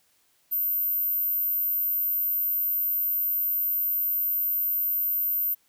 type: tone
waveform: sine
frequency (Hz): 13590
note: G#9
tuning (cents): +39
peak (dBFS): -23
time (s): 0.51-5.55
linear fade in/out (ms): 20
effects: white hiss -66 dBFS RMS until 5.68 s